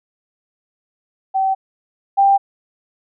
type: tone pair in turn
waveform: sine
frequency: 769 / 790.6 Hz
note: G5 / G5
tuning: -33 / +15 cents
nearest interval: unison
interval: 48 cents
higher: second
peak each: -14 / -9 dBFS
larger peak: second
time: 1.34-1.55 / 2.17-2.38 s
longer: neither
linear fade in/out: 20 ms
effects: none